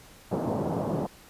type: band-pass noise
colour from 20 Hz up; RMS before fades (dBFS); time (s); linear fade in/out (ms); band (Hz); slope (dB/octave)
pink; -29; 0.31-1.07; 10; 120 to 840; 24
effects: pink hiss -52 dBFS RMS until 1.29 s + resampled to 32000 Hz